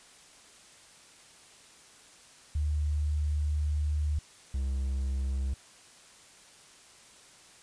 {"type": "tone pair in turn", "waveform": ["sine", "triangle"], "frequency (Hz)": [74.8, 66.81], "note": ["D2", "C2"], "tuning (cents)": [32, 37], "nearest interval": "major second", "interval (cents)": 195, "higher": "first", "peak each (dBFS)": -26, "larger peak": "neither", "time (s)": [[2.55, 4.19], [4.54, 5.54]], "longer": "first", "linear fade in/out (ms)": 5, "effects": ["white hiss -55 dBFS RMS until 7.62 s", "resampled to 22050 Hz"]}